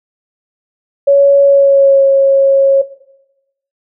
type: tone with pitch glide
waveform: sine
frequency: 560 to 546.6 Hz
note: C#5 to C#5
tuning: +18 to -24 cents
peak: -4 dBFS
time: 1.07-2.82 s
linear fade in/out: 10 ms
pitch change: -42 cents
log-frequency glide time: 1.43-2.02 s
effects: noise-tail reverb RT60 0.9 s tail -17 dB re dry